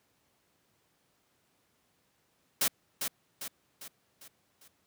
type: noise with echo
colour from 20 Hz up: white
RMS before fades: -27 dBFS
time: 2.61-2.68 s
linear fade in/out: 5 ms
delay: 400 ms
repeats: 5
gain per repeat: -6 dB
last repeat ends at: 4.68 s
effects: pink hiss -72 dBFS RMS until 4.86 s + high-pass 100 Hz 12 dB/octave